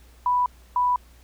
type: tone pair in turn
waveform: sine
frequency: 987.8 / 987.8 Hz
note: B5 / B5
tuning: 0 / 0 cents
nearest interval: unison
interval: 0 cents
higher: neither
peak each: -18 dBFS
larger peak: neither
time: 0.26-0.46 / 0.76-0.96 s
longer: neither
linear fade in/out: 2 ms
effects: added 60 Hz sine -49 dBFS peak until 1.23 s + pink hiss -57 dBFS RMS until 1.23 s